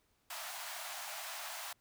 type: high-pass noise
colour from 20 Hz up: pink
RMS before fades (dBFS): -44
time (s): 0.3-1.73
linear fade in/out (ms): 5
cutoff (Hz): 620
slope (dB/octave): 96
effects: pink hiss -75 dBFS RMS until 1.8 s